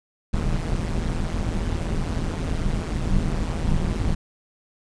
brown noise with amplitude modulation, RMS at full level -20 dBFS, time 0.33-4.15 s, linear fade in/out 10 ms, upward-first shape sine, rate 164 Hz, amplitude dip 85%, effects resampled to 22050 Hz

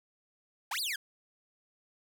sawtooth exponential two-way sweep, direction up then down, 717 to 5030 to 1524 Hz, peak -29 dBFS, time 0.71-0.96 s, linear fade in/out 5 ms, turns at 0.8 s, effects none

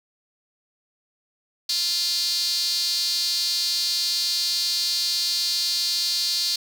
sawtooth tone with high-pass filter, 347.9 Hz, F4, 7 cents flat, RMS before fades -24 dBFS, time 1.69-6.56 s, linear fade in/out 5 ms, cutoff 4400 Hz, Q 6.7, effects none

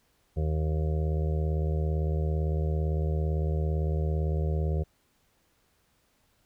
harmonic tone, 77.78 Hz, D#2, in tune, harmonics 1 / 2 / 4 / 5 / 6 / 7 / 8 / 9, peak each -26 / -31 / -47 / -38 / -41 / -41 / -54 / -46 dBFS, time 0.36-4.84 s, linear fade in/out 20 ms, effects pink hiss -69 dBFS RMS until 6.45 s

